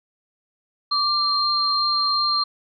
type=tone pair together; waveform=sine; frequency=1174.7 / 4186 Hz; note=D6 / C8; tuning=0 / 0 cents; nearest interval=octave + minor seventh; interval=2200 cents; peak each=-22 / -20 dBFS; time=0.91-2.44 s; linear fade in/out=10 ms; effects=none